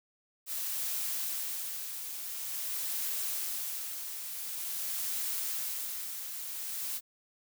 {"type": "noise with tremolo", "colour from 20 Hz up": "blue", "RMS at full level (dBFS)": -34, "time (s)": [0.46, 7.01], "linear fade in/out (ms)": 50, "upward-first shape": "sine", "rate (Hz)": 0.47, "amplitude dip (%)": 50, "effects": []}